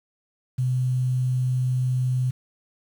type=tone; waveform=sine; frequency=127.1 Hz; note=C3; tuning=50 cents flat; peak=-20 dBFS; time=0.58-2.31 s; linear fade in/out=10 ms; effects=8-bit